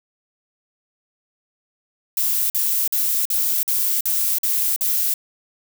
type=noise bursts; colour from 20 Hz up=violet; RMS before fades=-20 dBFS; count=8; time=2.17-5.139 s; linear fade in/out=2 ms; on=330 ms; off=47 ms; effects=none